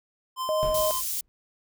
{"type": "tone with tremolo", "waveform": "square", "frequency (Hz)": 1036, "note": "C6", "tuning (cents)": -17, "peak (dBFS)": -28, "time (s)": [0.36, 1.02], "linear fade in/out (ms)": 50, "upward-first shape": "sine", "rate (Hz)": 4.9, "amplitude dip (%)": 30}
{"type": "tone", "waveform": "sine", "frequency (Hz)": 622.3, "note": "D#5", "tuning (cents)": 0, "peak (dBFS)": -23, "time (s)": [0.49, 0.91], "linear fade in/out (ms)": 0}
{"type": "noise with exponential decay", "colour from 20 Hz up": "brown", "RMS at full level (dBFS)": -31, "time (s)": [0.63, 1.28], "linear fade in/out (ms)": 0, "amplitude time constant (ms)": 140}
{"type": "high-pass noise", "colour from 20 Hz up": "white", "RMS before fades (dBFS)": -30, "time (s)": [0.74, 1.21], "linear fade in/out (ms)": 5, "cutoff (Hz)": 5300, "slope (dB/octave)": 12}
{"effects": []}